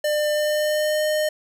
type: tone with pitch glide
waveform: square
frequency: 599 to 611.6 Hz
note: D5 to D#5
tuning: +34 to -30 cents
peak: -20 dBFS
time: 0.04-1.29 s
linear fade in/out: 5 ms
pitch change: +36 cents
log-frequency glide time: 0.25-1.03 s
effects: none